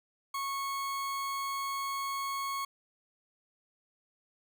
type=tone; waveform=40% pulse; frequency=1100 Hz; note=C#6; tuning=14 cents flat; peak=-32 dBFS; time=0.34-2.65 s; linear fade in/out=5 ms; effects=none